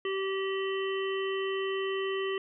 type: harmonic tone with a mistuned harmonic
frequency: 386.7 Hz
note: G4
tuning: 24 cents flat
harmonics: 1 / 3 / 5 / 7 / 8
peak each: -30 / -39 / -39 / -43 / -41 dBFS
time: 0.05-2.38 s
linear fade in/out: 2 ms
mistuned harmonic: 8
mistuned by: -24 cents
effects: none